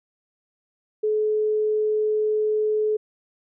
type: tone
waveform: sine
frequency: 428.2 Hz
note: A4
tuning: 47 cents flat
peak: -19 dBFS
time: 1.03-2.97 s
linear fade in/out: 10 ms
effects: none